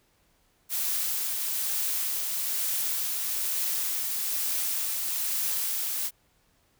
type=noise with tremolo; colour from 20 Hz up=blue; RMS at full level=-28 dBFS; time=0.69-6.11 s; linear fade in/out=50 ms; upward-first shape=triangle; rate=1.1 Hz; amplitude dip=25%; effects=pink hiss -67 dBFS RMS until 6.79 s